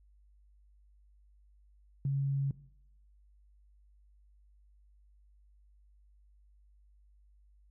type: tone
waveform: sine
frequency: 138.1 Hz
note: C#3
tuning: 6 cents flat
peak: -28 dBFS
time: 2.05-2.51 s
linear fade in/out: 2 ms
effects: noise-tail reverb RT60 0.7 s tail -18 dB re dry + added 50 Hz sine -60 dBFS peak until 7.7 s

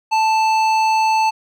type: tone with hard clipping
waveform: sine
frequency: 880 Hz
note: A5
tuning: in tune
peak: -15 dBFS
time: 0.11-1.31 s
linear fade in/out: 20 ms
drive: 12 dB
effects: none

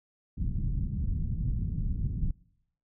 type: low-pass noise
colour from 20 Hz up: pink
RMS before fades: -30 dBFS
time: 0.37-2.31 s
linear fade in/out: 5 ms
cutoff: 180 Hz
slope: 24 dB/octave
effects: noise-tail reverb RT60 0.8 s tail -24 dB re dry

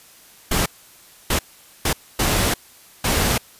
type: noise bursts at uneven times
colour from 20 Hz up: pink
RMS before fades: -19 dBFS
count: 5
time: 0.51-0.66 / 1.3-1.39 / 1.85-1.93 / 2.19-2.54 / 3.04-3.38 s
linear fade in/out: 5 ms
effects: white hiss -48 dBFS RMS until 3.59 s + resampled to 32000 Hz

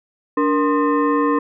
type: tone with frequency modulation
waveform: sine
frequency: 290.7 Hz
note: D4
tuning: 18 cents flat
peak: -14 dBFS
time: 0.37-1.39 s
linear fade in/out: 5 ms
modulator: 759 Hz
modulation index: 1.2
effects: none

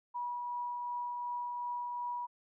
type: tone with tremolo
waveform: sine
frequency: 970 Hz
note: B5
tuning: 31 cents flat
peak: -34 dBFS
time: 0.14-2.27 s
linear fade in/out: 20 ms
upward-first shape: triangle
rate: 2.7 Hz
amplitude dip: 25%
effects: none

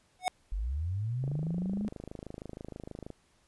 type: tone with exponential growth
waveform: square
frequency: 735 Hz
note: F#5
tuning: 12 cents flat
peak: -23 dBFS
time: 0.19-0.28 s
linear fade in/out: 0 ms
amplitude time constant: 18 ms
type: linear sweep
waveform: sine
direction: up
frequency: 42.52 to 213.7 Hz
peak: -30 dBFS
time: 0.52-1.88 s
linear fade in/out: 0 ms
type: click train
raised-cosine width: 2 ms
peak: -28 dBFS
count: 50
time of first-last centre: 1.24-3.103 s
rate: 26.3 Hz
effects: pink hiss -68 dBFS RMS until 3.47 s + resampled to 24000 Hz

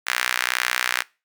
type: tone with high-pass filter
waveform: sawtooth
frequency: 61.9 Hz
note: B1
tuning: 5 cents sharp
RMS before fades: -24 dBFS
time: 0.06-1.03 s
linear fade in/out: 20 ms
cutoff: 1700 Hz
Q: 1.9
effects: noise-tail reverb RT60 0.3 s tail -23 dB re dry

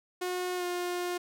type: tone with pitch glide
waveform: sawtooth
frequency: 362 to 355.2 Hz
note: F#4 to F4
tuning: -38 to +29 cents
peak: -27 dBFS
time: 0.21-1.18 s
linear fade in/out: 10 ms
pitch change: -33 cents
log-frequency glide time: 0.56-0.64 s
effects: none

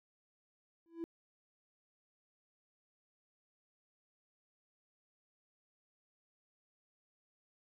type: tone with exponential growth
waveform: triangle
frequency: 333.1 Hz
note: E4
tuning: 18 cents sharp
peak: -31 dBFS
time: 0.86-1.04 s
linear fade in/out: 0 ms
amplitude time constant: 39 ms
effects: tanh soft clip ceiling -33 dBFS

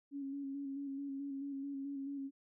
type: tone with vibrato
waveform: sine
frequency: 277.2 Hz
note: C#4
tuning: in tune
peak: -39 dBFS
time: 0.11-2.31 s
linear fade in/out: 50 ms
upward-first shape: square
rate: 4.6 Hz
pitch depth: 26 cents each way
effects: none

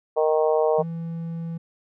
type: harmonic tone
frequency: 155.56 Hz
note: D#3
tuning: in tune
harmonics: 3 / 4 / 5 / 6 / 7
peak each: -20 / -22 / -27 / -31 / -34 dBFS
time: 0.16-0.83 s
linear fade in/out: 20 ms
type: tone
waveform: triangle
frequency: 166.1 Hz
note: E3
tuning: 13 cents sharp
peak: -26 dBFS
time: 0.78-1.58 s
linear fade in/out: 10 ms
effects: none

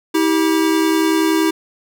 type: tone pair together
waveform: square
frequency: 321.6 / 392 Hz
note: E4 / G4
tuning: -43 / 0 cents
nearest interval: minor third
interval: 343 cents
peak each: -15 / -20 dBFS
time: 0.14-1.51 s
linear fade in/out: 10 ms
effects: none

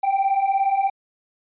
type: beating tone pair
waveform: triangle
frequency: 770 / 787 Hz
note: G5 / G5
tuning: -31 / +7 cents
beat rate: 17 Hz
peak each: -20 / -16 dBFS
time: 0.03-0.9 s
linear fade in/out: 10 ms
effects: tanh soft clip ceiling -12 dBFS + resampled to 8000 Hz

